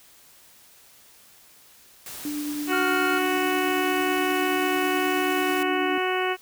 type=noise; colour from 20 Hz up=white; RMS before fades=-38 dBFS; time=2.06-5.63 s; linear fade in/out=2 ms
type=tone with tremolo; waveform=sine; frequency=295.1 Hz; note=D4; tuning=8 cents sharp; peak=-26 dBFS; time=2.25-5.98 s; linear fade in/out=2 ms; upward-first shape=triangle; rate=9.3 Hz; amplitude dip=30%
type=harmonic tone; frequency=369.7 Hz; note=F#4; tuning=1 cent flat; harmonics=1 / 2 / 3 / 4 / 5 / 6 / 7 / 8; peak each=-26 / -29 / -31 / -32 / -33 / -34 / -34 / -35 dBFS; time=2.67-6.37 s; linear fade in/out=50 ms
type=tone; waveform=triangle; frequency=1404 Hz; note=F6; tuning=9 cents sharp; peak=-24 dBFS; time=2.72-3.19 s; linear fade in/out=10 ms
effects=white hiss -53 dBFS RMS until 6.41 s